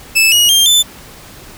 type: tone with pitch steps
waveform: sawtooth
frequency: 2623 / 2894 / 3192 / 3522 Hz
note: E7 / F#7 / G7 / A7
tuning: -9 / -39 / +31 / +1 cents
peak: -4 dBFS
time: 0.15-0.83 s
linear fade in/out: 20 ms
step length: 170 ms
effects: pink hiss -36 dBFS RMS until 1.57 s